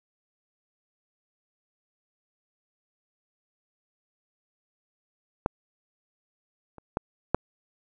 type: clicks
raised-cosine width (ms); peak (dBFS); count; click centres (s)
1; -9 / -30 / -12 / -6; 4; 5.461 / 6.783 / 6.971 / 7.346
effects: none